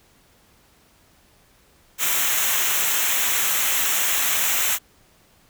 white noise with comb filter, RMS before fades -21 dBFS, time 1.98-4.79 s, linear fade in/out 50 ms, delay 0.21 ms, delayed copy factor -0.7, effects pink hiss -57 dBFS RMS until 5.49 s

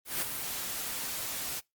white noise with ADSR envelope, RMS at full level -29 dBFS, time 0.05-1.61 s, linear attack 170 ms, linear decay 11 ms, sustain -7 dB, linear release 28 ms, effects noise-tail reverb RT60 0.2 s tail -25 dB re dry + Opus 32 kbps

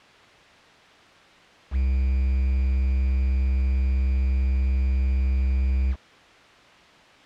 triangle tone with quantisation, 65.41 Hz, C2, in tune, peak -17 dBFS, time 1.71-5.96 s, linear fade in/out 50 ms, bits 7, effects white hiss -50 dBFS RMS until 7.25 s + low-pass 3000 Hz 12 dB/octave

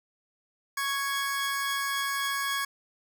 sawtooth tone pair together, 1108.7 / 1661.2 Hz, C#6 / G#6, 0 / 0 cents, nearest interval perfect fifth, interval 700 cents, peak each -27 dBFS, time 0.77-2.65 s, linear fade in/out 5 ms, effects none

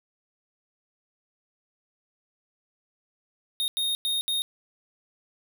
square tone bursts at uneven times, 3705 Hz, A#7, 11 cents flat, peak -25 dBFS, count 4, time 3.6-3.68 / 3.77-3.95 / 4.05-4.21 / 4.28-4.42 s, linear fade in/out 0 ms, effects none

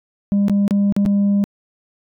sine tone with dropouts, 201.2 Hz, G3, 45 cents sharp, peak -10 dBFS, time 0.32-1.44 s, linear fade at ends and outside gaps 0 ms, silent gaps 0.483-0.497 / 0.679-0.709 / 0.924-0.965 / 1.053-1.061 s, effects tanh soft clip ceiling -12 dBFS

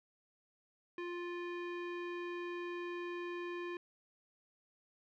square tone with low-pass filter, 350 Hz, F4, 4 cents sharp, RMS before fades -42 dBFS, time 0.98-3.77 s, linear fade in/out 2 ms, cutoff 2400 Hz, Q 1.9, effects none

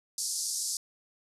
pink band-pass noise, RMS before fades -33 dBFS, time 0.18-0.77 s, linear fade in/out 2 ms, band 4700 to 11000 Hz, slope 48 dB/octave, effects resampled to 32000 Hz

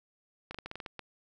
clicks, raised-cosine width 0.3 ms, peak -24 dBFS, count 9, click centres 0.51 / 0.545 / 0.587 / 0.66 / 0.714 / 0.756 / 0.802 / 0.862 / 0.993 s, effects none

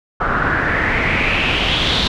pink noise with low-pass filter sweep, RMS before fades -17 dBFS, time 0.2-2.08 s, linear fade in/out 10 ms, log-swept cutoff 1300 to 3900 Hz, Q 4.9, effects none

